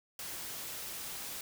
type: noise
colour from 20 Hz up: white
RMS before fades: -42 dBFS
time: 0.19-1.41 s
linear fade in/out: 2 ms
effects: none